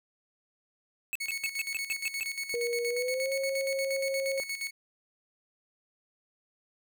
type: tone bursts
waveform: square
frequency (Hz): 2611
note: E7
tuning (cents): -17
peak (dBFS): -30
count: 8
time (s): 1.13-2.232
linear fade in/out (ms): 0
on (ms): 24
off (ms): 130
type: tone with tremolo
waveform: sawtooth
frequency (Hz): 2208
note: C#7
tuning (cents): -7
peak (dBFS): -28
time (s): 1.2-4.71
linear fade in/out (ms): 10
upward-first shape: square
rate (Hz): 8.5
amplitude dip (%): 65
type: tone with pitch glide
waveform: sine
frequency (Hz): 475.8 to 540.3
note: A#4 to C#5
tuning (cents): +35 to -44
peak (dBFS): -29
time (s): 2.54-4.4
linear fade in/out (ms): 0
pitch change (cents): +221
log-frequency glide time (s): 2.88-3.31
effects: none

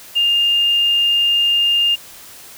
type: tone with quantisation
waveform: sine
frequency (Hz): 2813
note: F7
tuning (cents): +12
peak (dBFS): -12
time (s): 0.15-1.96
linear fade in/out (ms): 20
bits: 7
effects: white hiss -39 dBFS RMS until 2.57 s

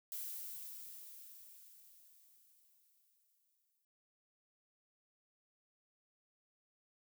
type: noise with exponential decay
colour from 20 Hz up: violet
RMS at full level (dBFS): -43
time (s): 0.12-3.85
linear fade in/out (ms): 1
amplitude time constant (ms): 810
effects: none

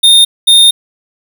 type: tone pair in turn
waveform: square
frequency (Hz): 3654 / 3654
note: A#7 / A#7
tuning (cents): -35 / -35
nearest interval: unison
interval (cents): 0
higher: neither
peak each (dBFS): -3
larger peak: neither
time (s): 0.03-0.25 / 0.47-0.71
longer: second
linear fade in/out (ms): 10
effects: none

